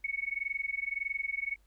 sine tone with amplitude modulation, 2217 Hz, C#7, in tune, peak -28 dBFS, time 0.04-1.56 s, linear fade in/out 5 ms, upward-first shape sine, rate 21.7 Hz, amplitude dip 95%, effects added 50 Hz sine -62 dBFS peak until 1.66 s + pink hiss -73 dBFS RMS until 1.66 s

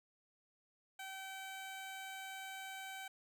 15% pulse tone, 769 Hz, G5, 33 cents flat, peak -39 dBFS, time 0.99-3.08 s, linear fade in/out 5 ms, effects none

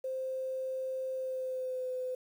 sine tone with pitch glide, 522 to 508.9 Hz, C5 to C5, -4 to -48 cents, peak -33 dBFS, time 0.04-2.15 s, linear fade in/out 5 ms, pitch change -44 cents, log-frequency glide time 1.13-1.9 s, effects 10-bit

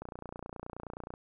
click train, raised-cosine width 1 ms, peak -27 dBFS, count 34, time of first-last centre 0.02-1.139 s, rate 29.5 Hz, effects none

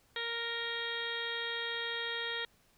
harmonic tone, 466.2 Hz, A#4, in tune, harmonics 1 / 2 / 3 / 4 / 5 / 6 / 7 / 8 / 9, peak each -43 / -47 / -44 / -39 / -47 / -52 / -41 / -42 / -53 dBFS, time 0.16-2.45 s, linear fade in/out 2 ms, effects pink hiss -68 dBFS RMS until 2.77 s

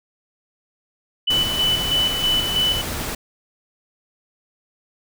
sine tone with tremolo, 2988 Hz, F#7, 16 cents sharp, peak -16 dBFS, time 1.27-2.82 s, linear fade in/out 10 ms, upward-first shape square, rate 3.1 Hz, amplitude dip 50%
pink noise, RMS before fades -27 dBFS, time 1.3-3.15 s, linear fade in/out 5 ms
effects none

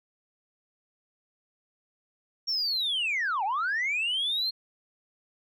sine linear two-way sweep, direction down then up, 5588 to 740 to 4265 Hz, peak -24 dBFS, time 2.47-4.51 s, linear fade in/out 20 ms, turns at 3.44 s, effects tanh soft clip ceiling -23 dBFS

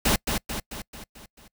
pink noise with echo, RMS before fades -21 dBFS, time 0.05-0.16 s, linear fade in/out 5 ms, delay 220 ms, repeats 6, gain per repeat -5 dB, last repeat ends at 1.48 s, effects noise-tail reverb RT60 0.1 s tail -26 dB re dry

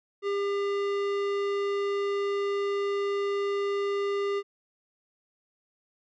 sine tone with tanh clipping, 401.3 Hz, G4, 41 cents sharp, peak -28 dBFS, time 0.22-4.43 s, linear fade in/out 50 ms, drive 17 dB, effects none

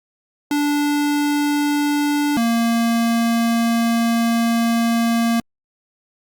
square tone pair in turn, 291.8 / 231.6 Hz, D4 / A#3, -11 / -11 cents, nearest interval major third, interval 400 cents, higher first, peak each -17 / -16 dBFS, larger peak second, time 0.51-2.37 / 2.37-5.4 s, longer second, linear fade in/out 2 ms, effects Opus 48 kbps

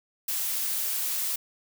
blue noise, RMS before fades -29 dBFS, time 0.28-1.36 s, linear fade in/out 5 ms, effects none

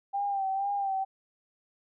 sine tone with vibrato, 788 Hz, G5, 9 cents sharp, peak -27 dBFS, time 0.13-1.05 s, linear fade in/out 20 ms, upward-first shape sine, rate 2.1 Hz, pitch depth 47 cents each way, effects none

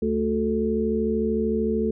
harmonic tone, 73.3 Hz, D2, 3 cents flat, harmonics 1 / 3 / 5 / 6, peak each -33 / -24 / -28 / -25 dBFS, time 0.02-1.91 s, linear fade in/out 5 ms, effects none

